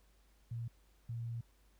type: tone bursts at uneven times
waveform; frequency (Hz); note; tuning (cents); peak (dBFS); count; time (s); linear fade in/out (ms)
sine; 116.7; A#2; +2; -38; 2; 0.51-0.68 / 1.09-1.41; 5
effects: added 50 Hz sine -66 dBFS peak until 1.79 s + pink hiss -73 dBFS RMS until 1.79 s